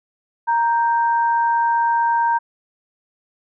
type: tone pair together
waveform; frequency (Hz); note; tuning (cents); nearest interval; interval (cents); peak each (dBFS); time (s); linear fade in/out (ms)
sine; 932.3 / 1567.9; A#5 / G6; 0 / 0; major sixth; 900; -15 / -25; 0.47-2.39; 20
effects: none